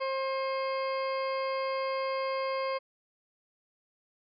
harmonic tone with a mistuned harmonic, 533 Hz, C5, 32 cents sharp, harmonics 1 / 2 / 3 / 4 / 5 / 6 / 8 / 9, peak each -31 / -34 / -48 / -41 / -47 / -50 / -52 / -47 dBFS, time 0-2.79 s, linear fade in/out 20 ms, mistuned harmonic 5, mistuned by -64 cents, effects none

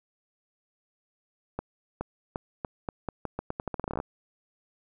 accelerating click train, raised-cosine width 1 ms, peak -17 dBFS, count 21, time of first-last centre 1.59-4.001 s, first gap 420 ms, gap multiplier 0.83, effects none

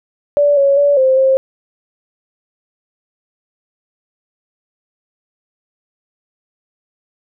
sine tone with pitch steps, 579 / 556 / 573 / 524 / 531 Hz, D5 / C#5 / D5 / C5 / C5, -25 / +5 / -43 / +2 / +25 cents, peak -8 dBFS, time 0.37-1.37 s, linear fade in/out 0 ms, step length 200 ms, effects none

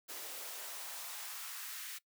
white noise with high-pass filter sweep, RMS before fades -45 dBFS, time 0.08-1.99 s, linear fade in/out 20 ms, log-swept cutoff 350 to 1800 Hz, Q 1.4, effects noise-tail reverb RT60 0.1 s tail -20 dB re dry

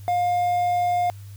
triangle tone with quantisation, 709 Hz, F5, 26 cents sharp, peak -17 dBFS, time 0.08-1.1 s, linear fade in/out 0 ms, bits 7, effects added 100 Hz sine -37 dBFS peak until 1.36 s + white hiss -54 dBFS RMS until 1.36 s

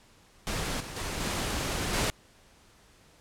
pink noise with level steps, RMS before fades -32 / -40 / -34 / -31 / -27 dBFS, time 0.47-2.1 s, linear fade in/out 0 ms, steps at 0.8 / 0.96 / 1.2 / 1.93 s, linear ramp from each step 5 ms, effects pink hiss -59 dBFS RMS until 3.2 s + low-pass 10000 Hz 12 dB/octave

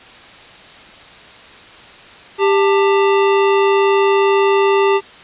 square tone pair together, 395.5 / 888.8 Hz, G4 / A5, +15 / +17 cents, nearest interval octave + major second, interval 1402 cents, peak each -12 / -19 dBFS, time 2.38-5.01 s, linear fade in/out 50 ms, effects white hiss -39 dBFS RMS until 5.23 s + resampled to 8000 Hz

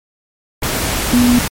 sine tone in noise, 243.8 Hz, B3, 22 cents flat, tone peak -8 dBFS, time 1.13-1.39 s, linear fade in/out 5 ms, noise pink, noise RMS -18 dBFS, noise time 0.62-1.48 s, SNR +7 dB, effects MP3 64 kbps

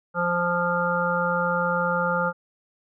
harmonic tone, 174.61 Hz, F3, in tune, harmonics 1 / 3 / 5 / 7 / 8, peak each -29 / -26 / -29 / -28 / -26 dBFS, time 0.14-2.33 s, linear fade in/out 50 ms, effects none

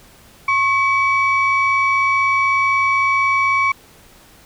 sine tone pair together, 1089 / 2279 Hz, C#6 / C#7, -31 / +47 cents, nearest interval octave + minor second, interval 1278 cents, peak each -15 dBFS, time 0.48-3.72 s, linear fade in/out 5 ms, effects tanh soft clip ceiling -8 dBFS + pink hiss -47 dBFS RMS until 4.45 s

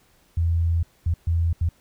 sine tone bursts at uneven times, 83.7 Hz, E2, 27 cents sharp, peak -18 dBFS, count 4, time 0.37-0.83 / 1.06-1.14 / 1.27-1.53 / 1.61-1.69 s, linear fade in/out 5 ms, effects pink hiss -60 dBFS RMS until 1.8 s

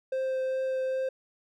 triangle tone with vibrato, 523.3 Hz, C5, in tune, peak -25 dBFS, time 0.12-1.09 s, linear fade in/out 5 ms, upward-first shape triangle, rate 2.5 Hz, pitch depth 9 cents each way, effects none

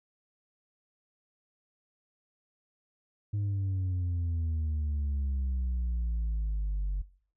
sine exponential sweep, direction down, 103.83 to 46.81 Hz, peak -25 dBFS, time 3.33-7.02 s, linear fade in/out 10 ms, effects noise-tail reverb RT60 0.5 s tail -22 dB re dry + tanh soft clip ceiling -27 dBFS

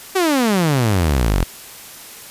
sawtooth exponential sweep, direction down, 392.4 to 41.2 Hz, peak -10 dBFS, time 0.15-1.44 s, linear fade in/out 10 ms, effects white hiss -37 dBFS RMS until 2.3 s + resampled to 32000 Hz

